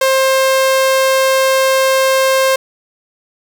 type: tone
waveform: sawtooth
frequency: 530 Hz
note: C5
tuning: 22 cents sharp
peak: -6 dBFS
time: 0.01-2.56 s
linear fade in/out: 5 ms
effects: none